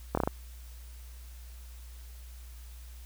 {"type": "slowing click train", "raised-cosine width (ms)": 1, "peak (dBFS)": -13, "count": 5, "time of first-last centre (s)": [0.15, 0.275], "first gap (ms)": 24, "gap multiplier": 1.18, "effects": ["added 60 Hz sine -44 dBFS peak until 3.05 s", "white hiss -57 dBFS RMS until 3.05 s"]}